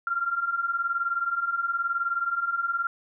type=beating tone pair; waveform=sine; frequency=1368 / 1387 Hz; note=F6 / F6; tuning=-36 / -12 cents; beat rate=19 Hz; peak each=-30 / -26 dBFS; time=0.07-2.87 s; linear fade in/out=2 ms; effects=none